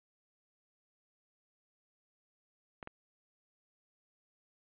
clicks, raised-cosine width 0.5 ms, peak -28 dBFS, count 2, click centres 2.828 / 2.874 s, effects resampled to 8000 Hz

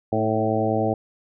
harmonic tone with a mistuned harmonic, 110 Hz, A2, in tune, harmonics 1 / 2 / 3 / 4 / 5 / 6 / 7, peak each -27 / -27 / -27 / -27 / -27 / -27 / -27 dBFS, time 0.12-0.94 s, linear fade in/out 5 ms, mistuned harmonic 3, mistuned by -26 cents, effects none

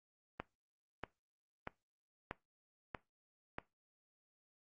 click train, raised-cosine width 0.5 ms, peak -25 dBFS, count 6, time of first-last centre 0.4-3.585 s, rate 1.57 Hz, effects noise-tail reverb RT60 0.2 s tail -20 dB re dry + Opus 24 kbps

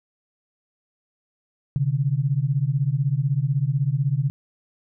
sine beating tone pair, 130.5 / 146.5 Hz, C3 / D3, -4 / -4 cents, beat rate 16 Hz, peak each -22 dBFS, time 1.76-4.3 s, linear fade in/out 0 ms, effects none

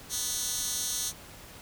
10% pulse tone with high-pass filter, 246.9 Hz, B3, in tune, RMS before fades -32 dBFS, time 0.09-1.13 s, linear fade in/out 50 ms, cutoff 5700 Hz, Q 1.4, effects pink hiss -48 dBFS RMS until 1.61 s

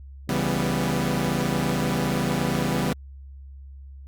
sawtooth chord, C# half-diminished seventh, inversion none, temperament equal with one note detuned, 138.59 / 166.83 / 196 / 246.9 Hz, C#3 / E3 / G3 / B3, 0 / +21 / 0 / 0 cents, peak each -24 dBFS, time 0.29-2.93 s, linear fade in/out 2 ms, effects added 68 Hz sine -39 dBFS peak until 4.07 s + Opus 48 kbps

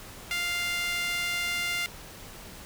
sawtooth tone with high-pass filter, 698.5 Hz, F5, in tune, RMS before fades -30 dBFS, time 0.31-1.86 s, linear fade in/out 0 ms, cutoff 2100 Hz, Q 2.3, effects pink hiss -45 dBFS RMS until 2.65 s

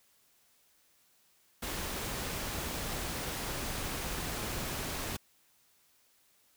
pink noise, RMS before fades -37 dBFS, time 1.62-5.17 s, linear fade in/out 10 ms, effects white hiss -68 dBFS RMS until 6.56 s

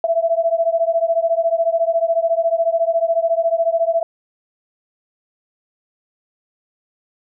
sine beating tone pair, 659.3 / 673.3 Hz, E5 / E5, 0 / +36 cents, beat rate 14 Hz, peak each -17 / -18 dBFS, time 0.04-4.03 s, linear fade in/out 2 ms, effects none

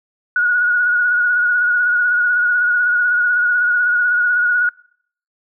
sine tone with vibrato, 1453 Hz, F#6, 32 cents flat, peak -12 dBFS, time 0.36-4.69 s, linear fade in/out 2 ms, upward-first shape sine, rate 16 Hz, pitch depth 34 cents each way, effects noise-tail reverb RT60 0.6 s tail -24 dB re dry

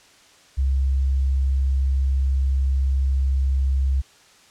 sine tone, 67 Hz, C2, 42 cents sharp, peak -17 dBFS, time 0.57-4.02 s, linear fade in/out 20 ms, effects white hiss -52 dBFS RMS until 4.5 s + low-pass 7000 Hz 12 dB/octave

